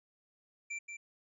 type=tone with echo; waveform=square; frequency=2349 Hz; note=D7; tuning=in tune; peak=-38 dBFS; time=0.7-0.79 s; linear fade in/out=10 ms; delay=180 ms; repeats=1; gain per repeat=-5 dB; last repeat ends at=0.97 s; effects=resampled to 22050 Hz